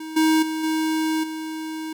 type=tone with level steps; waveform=square; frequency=316.1 Hz; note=D#4; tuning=27 cents sharp; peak=-32 / -16 / -25 / -21 / -29 dBFS; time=0-1.93 s; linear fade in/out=5 ms; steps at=0.16 / 0.42 / 0.63 / 1.23 s; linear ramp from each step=10 ms; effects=none